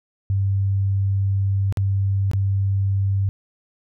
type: tone with dropouts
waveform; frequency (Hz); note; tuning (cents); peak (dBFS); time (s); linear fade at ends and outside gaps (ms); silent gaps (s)
sine; 98; G2; 0; -17; 0.3-3.29; 0; 1.725-1.772 / 2.314-2.334
effects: none